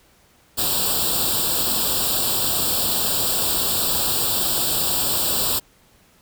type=noise with comb filter; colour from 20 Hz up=white; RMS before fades=-21 dBFS; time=0.57-5.6 s; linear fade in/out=20 ms; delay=0.24 ms; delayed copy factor=+0.95; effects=pink hiss -56 dBFS RMS until 6.21 s